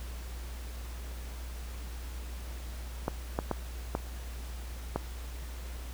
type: clicks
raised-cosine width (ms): 1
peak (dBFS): -15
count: 5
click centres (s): 3.081 / 3.389 / 3.513 / 3.951 / 4.96
effects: added 60 Hz sine -38 dBFS peak until 5.93 s + pink hiss -49 dBFS RMS until 5.93 s